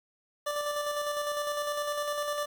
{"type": "tone with tremolo", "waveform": "25% pulse", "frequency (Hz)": 587.3, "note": "D5", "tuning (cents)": 0, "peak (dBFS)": -25, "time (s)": [0.46, 2.46], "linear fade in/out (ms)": 10, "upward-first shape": "square", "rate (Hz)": 9.9, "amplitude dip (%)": 35, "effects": ["9-bit"]}